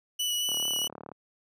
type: tone with vibrato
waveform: sawtooth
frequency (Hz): 2949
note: F#7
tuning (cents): -6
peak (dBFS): -24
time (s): 0.19-0.88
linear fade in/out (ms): 10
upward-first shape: sine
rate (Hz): 4.6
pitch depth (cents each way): 16
type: click train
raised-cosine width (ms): 1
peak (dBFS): -27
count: 24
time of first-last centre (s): 0.49-1.117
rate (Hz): 36.7
effects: high-pass 150 Hz 12 dB/octave